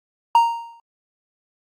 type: tone with exponential decay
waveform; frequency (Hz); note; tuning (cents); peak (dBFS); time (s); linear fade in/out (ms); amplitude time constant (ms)
triangle; 930; A#5; -4; -6; 0.35-0.8; 2; 97
effects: Opus 48 kbps